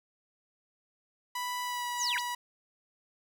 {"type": "tone with pitch glide", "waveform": "sawtooth", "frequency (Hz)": [987.8, 973.1], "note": ["B5", "B5"], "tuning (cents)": [0, -26], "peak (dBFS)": -29, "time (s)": [1.35, 2.35], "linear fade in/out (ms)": 5, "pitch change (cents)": -26, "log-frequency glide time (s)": [1.63, 1.86]}
{"type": "linear two-way sweep", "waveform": "sine", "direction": "down then up", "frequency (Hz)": [7810, 1444, 7810], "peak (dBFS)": -29, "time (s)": [1.97, 2.22], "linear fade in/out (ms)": 50, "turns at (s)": 2.17}
{"effects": []}